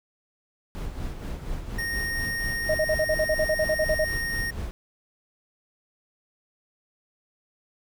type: noise with tremolo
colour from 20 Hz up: brown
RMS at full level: -31 dBFS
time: 0.75-4.71 s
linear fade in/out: 0 ms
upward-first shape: sine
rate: 4.2 Hz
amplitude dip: 50%
type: tone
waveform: square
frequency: 1855 Hz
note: A#6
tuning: 9 cents flat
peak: -28 dBFS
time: 1.78-4.51 s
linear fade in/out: 10 ms
type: tone bursts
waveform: sine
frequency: 622.3 Hz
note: D#5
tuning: in tune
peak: -20 dBFS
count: 14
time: 2.69-4.045 s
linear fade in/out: 5 ms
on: 55 ms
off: 45 ms
effects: none